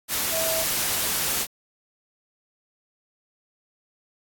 sine tone in noise, 650 Hz, E5, 24 cents flat, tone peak -26 dBFS, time 0.3-0.65 s, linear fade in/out 50 ms, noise white, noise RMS -25 dBFS, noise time 0.08-1.47 s, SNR -4 dB, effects AAC 64 kbps

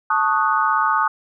sine chord, D# half-diminished seventh, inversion second, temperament equal, 880 / 1108.7 / 1244.5 / 1480 Hz, A5 / C#6 / D#6 / F#6, 0 / 0 / 0 / 0 cents, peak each -21 / -22 / -19 / -23 dBFS, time 0.1-1.08 s, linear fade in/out 5 ms, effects none

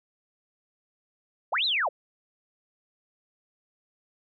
sine linear two-way sweep, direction up then down, 449.2 to 4160 to 449.2 Hz, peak -23 dBFS, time 1.52-1.89 s, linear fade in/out 10 ms, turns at 1.65 s, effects none

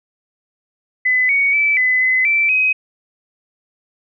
sine tone with pitch steps, 2012 / 2236 / 2313 / 2015 / 2030 / 2333 / 2526 Hz, B6 / C#7 / D7 / B6 / B6 / D7 / D#7, +32 / +14 / -27 / +34 / +47 / -12 / +26 cents, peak -12 dBFS, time 1.05-2.73 s, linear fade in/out 10 ms, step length 240 ms, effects none

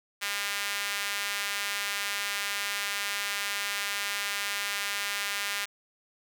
sawtooth tone with high-pass filter, 202.1 Hz, G#3, 47 cents flat, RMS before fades -32 dBFS, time 0.21-5.66 s, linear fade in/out 20 ms, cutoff 1900 Hz, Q 1.2, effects none

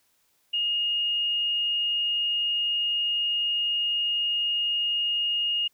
sine tone, 2852 Hz, F7, 36 cents sharp, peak -23 dBFS, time 0.53-5.68 s, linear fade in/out 10 ms, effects white hiss -68 dBFS RMS until 5.73 s

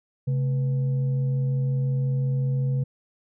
sine tone with frequency modulation, 134.7 Hz, C#3, 49 cents flat, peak -21 dBFS, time 0.27-2.84 s, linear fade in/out 10 ms, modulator 355 Hz, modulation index 0.25, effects none

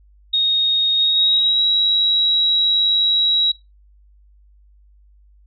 sine tone with pitch glide, 3729 to 3867 Hz, A#7 to B7, 0 to -37 cents, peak -13 dBFS, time 0.33-3.52 s, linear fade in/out 10 ms, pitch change +63 cents, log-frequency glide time 0.96-1.62 s, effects noise-tail reverb RT60 0.2 s tail -17 dB re dry + added 50 Hz sine -48 dBFS peak until 5.46 s

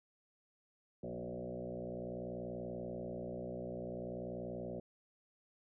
sine tone with frequency modulation, 372 Hz, F#4, 9 cents sharp, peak -40 dBFS, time 1.03-4.8 s, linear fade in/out 5 ms, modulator 60.5 Hz, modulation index 4.2, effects none

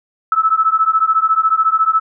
sine beating tone pair, 1300 / 1314 Hz, E6 / E6, -24 / -6 cents, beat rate 14 Hz, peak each -14 dBFS, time 0.32-2 s, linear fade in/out 2 ms, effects none

